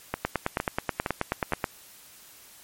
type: two click trains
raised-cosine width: 0.5 ms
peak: -9 / -11 dBFS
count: 14 / 4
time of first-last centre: 0.25-1.642 / 0.14-1.522 s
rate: 9.34 / 2.17 Hz
effects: white hiss -51 dBFS RMS until 2.63 s + MP3 64 kbps